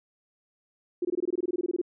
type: tone bursts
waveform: sine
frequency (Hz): 353.8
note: F4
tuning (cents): +23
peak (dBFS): -24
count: 16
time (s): 1.02-1.815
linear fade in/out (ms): 5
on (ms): 30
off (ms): 21
effects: none